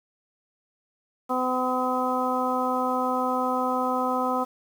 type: harmonic tone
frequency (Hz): 254.2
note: C4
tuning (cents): -50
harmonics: 1 / 2 / 3 / 4 / 5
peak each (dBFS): -29 / -29 / -29 / -29 / -29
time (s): 1.29-4.45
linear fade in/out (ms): 20
effects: 8-bit